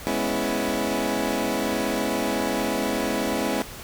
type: chord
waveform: 20% pulse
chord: C# minor seventh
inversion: second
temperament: equal with one note detuned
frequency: 207.7 / 248.9 / 277.2 / 329.6 Hz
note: G#3 / B3 / C#4 / E4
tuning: 0 / +14 / 0 / 0 cents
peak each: -24 dBFS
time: 0.07-3.62 s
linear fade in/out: 0 ms
effects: pink hiss -39 dBFS RMS until 3.83 s